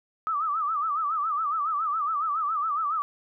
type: tone with vibrato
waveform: sine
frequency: 1232 Hz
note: D#6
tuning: 17 cents flat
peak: -24 dBFS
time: 0.27-3.02 s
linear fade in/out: 0 ms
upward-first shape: sine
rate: 7.2 Hz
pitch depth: 130 cents each way
effects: none